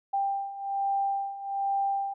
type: beating tone pair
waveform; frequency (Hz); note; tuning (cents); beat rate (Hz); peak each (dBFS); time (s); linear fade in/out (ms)
sine; 790 / 791.2; G5 / G5; +13 / +16; 1.2; -32 / -28; 0.13-2.14; 10
effects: none